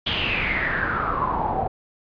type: noise with low-pass filter sweep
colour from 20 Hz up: pink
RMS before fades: -24 dBFS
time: 0.06-1.68 s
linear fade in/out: 10 ms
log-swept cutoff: 3300 to 710 Hz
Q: 7.9
effects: resampled to 11025 Hz